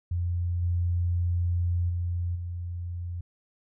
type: tone with level steps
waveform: sine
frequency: 87.31 Hz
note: F2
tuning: in tune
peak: -25 / -23 / -26 / -31 dBFS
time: 0.11-3.21 s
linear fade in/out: 5 ms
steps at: 0.62 / 1.89 / 2.35 s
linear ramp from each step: 10 ms
effects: none